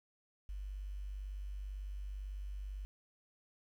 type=tone with quantisation; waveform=sine; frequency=49 Hz; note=G1; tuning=in tune; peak=-40 dBFS; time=0.49-2.85 s; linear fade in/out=0 ms; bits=11; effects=none